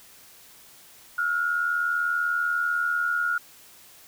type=tone pair together; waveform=sine; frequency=1347.9 / 1428 Hz; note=E6 / F6; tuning=+38 / +38 cents; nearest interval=minor second; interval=100 cents; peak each=-30 / -23 dBFS; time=1.18-3.38 s; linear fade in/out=5 ms; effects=white hiss -51 dBFS RMS until 4.07 s